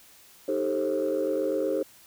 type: chord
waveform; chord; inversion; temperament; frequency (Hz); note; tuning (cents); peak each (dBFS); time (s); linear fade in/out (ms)
sine; A half-diminished seventh; second; equal with one note detuned; 311.1 / 392 / 440 / 532.4; Eb4 / G4 / A4 / C5; 0 / 0 / 0 / +30; -30 / -29 / -30 / -27; 0.48-1.83; 5
effects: tanh soft clip ceiling -18 dBFS + white hiss -54 dBFS RMS until 2.06 s